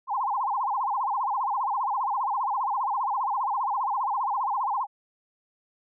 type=tone with vibrato; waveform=sine; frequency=926 Hz; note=A#5; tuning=12 cents flat; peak=-24 dBFS; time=0.07-4.87 s; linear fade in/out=50 ms; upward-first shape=sine; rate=15 Hz; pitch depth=270 cents each way; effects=none